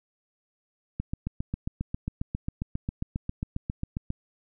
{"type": "click train", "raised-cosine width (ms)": 5, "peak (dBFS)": -17, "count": 24, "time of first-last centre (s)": [1, 4.104], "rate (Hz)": 7.41, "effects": []}